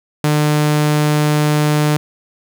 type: tone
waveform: sawtooth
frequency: 150 Hz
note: D3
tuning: 37 cents sharp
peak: -8 dBFS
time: 0.24-1.97 s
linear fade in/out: 2 ms
effects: 7-bit